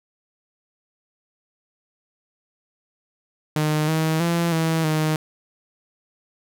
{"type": "tone with pitch steps", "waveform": "sawtooth", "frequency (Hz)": [153, 158.9, 169.8, 162.1, 155.6], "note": ["D#3", "D#3", "F3", "E3", "D#3"], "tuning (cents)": [-29, 37, -48, -29, 0], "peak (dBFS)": -15, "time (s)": [3.56, 5.16], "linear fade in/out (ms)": 2, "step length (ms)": 320, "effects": []}